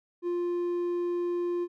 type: tone with hard clipping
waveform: sine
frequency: 350 Hz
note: F4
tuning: 4 cents sharp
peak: -28 dBFS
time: 0.22-1.68 s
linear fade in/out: 50 ms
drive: 3 dB
effects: none